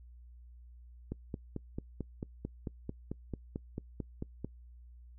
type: click train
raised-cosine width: 3 ms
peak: -24 dBFS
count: 16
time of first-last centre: 1.12-4.446 s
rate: 4.51 Hz
effects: noise-tail reverb RT60 0.1 s tail -24 dB re dry + added 60 Hz sine -51 dBFS peak until 5.18 s